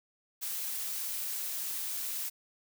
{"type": "noise", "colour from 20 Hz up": "blue", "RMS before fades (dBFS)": -36, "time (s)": [0.41, 2.3], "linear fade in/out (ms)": 20, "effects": []}